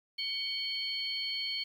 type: tone cluster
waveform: sine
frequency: 2244 / 3127 / 4391 Hz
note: C#7 / G7 / C#8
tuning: +21 / -5 / -17 cents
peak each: -40 / -37 / -35 dBFS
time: 0.18-1.64 s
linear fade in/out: 10 ms
effects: 10-bit